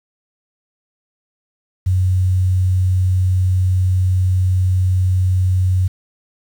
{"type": "tone with quantisation", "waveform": "sine", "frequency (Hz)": 92.5, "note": "F#2", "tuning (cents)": 0, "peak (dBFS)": -12, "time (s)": [1.86, 5.88], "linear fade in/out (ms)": 10, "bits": 7, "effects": []}